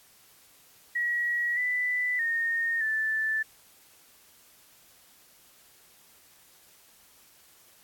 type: tone with pitch steps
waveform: sine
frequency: 1915 / 1987 / 1842 / 1758 Hz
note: A#6 / B6 / A#6 / A6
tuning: +46 / +10 / -21 / -2 cents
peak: -25 dBFS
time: 0.95-3.43 s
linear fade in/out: 10 ms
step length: 620 ms
effects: white hiss -58 dBFS RMS until 7.83 s + AAC 64 kbps